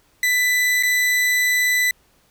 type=tone with dropouts; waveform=40% pulse; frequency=1991 Hz; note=B6; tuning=14 cents sharp; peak=-15 dBFS; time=0.23-1.91 s; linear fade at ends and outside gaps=2 ms; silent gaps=0.827-0.833 s; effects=pink hiss -59 dBFS RMS until 2.3 s